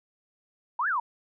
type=exponential two-way sweep; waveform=sine; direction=up then down; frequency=890 to 1760 to 890 Hz; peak=-24 dBFS; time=0.79-1 s; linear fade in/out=5 ms; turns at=0.88 s; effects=none